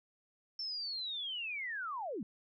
sine linear sweep, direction down, 5400 to 175.8 Hz, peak -37 dBFS, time 0.59-2.23 s, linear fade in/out 2 ms, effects none

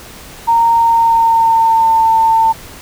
sine tone with pitch glide, 924 to 898.2 Hz, A#5 to A5, -16 to +35 cents, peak -7 dBFS, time 0.47-2.53 s, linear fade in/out 20 ms, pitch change -49 cents, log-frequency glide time 0.75-1.98 s, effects pink hiss -34 dBFS RMS until 2.81 s

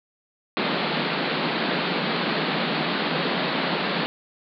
pink band-pass noise, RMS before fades -25 dBFS, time 0.57-4.06 s, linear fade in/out 0 ms, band 150 to 4500 Hz, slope 96 dB/octave, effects none

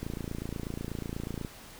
click train, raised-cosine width 3 ms, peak -22 dBFS, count 41, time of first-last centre 0.03-1.448 s, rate 28.2 Hz, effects pink hiss -49 dBFS RMS until 1.79 s

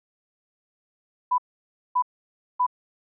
sine tone bursts, 994 Hz, B5, 11 cents sharp, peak -18 dBFS, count 3, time 1.31-2.666 s, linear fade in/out 10 ms, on 72 ms, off 570 ms, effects none

